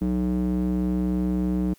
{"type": "tone with band-pass filter", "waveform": "square", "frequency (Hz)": 61.7, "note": "B1", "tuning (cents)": -1, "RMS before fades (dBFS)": -24, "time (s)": [0.01, 1.74], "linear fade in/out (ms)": 10, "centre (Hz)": 240, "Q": 5.1, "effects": ["white hiss -59 dBFS RMS until 1.78 s"]}